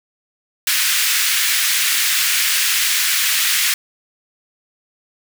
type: high-pass noise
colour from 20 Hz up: pink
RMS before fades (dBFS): -17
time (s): 0.67-3.74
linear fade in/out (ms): 2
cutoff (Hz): 1700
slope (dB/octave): 24
effects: none